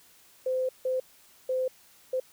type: tone bursts at uneven times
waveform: sine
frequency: 515 Hz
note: C5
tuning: 28 cents flat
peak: -25 dBFS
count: 4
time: 0.46-0.69 / 0.85-1 / 1.49-1.68 / 2.13-2.2 s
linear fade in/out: 5 ms
effects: white hiss -58 dBFS RMS until 2.32 s